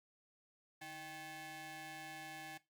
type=ring-modulated tone; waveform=sawtooth; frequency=466.2 Hz; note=A#4; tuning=in tune; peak=-40 dBFS; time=0.81-2.58 s; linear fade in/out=10 ms; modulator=1250 Hz; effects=noise-tail reverb RT60 0.2 s tail -17 dB re dry + Opus 48 kbps